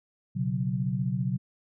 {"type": "chord", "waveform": "sine", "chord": "B suspended second", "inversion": "none", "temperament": "equal", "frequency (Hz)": [123.47, 138.59, 185], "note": ["B2", "C#3", "F#3"], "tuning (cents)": [0, 0, 0], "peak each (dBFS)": -30, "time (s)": [0.35, 1.38], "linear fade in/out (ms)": 20, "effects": []}